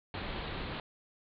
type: low-pass noise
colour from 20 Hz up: pink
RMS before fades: -39 dBFS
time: 0.14-0.8 s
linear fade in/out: 2 ms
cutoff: 4300 Hz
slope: 96 dB/octave
effects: none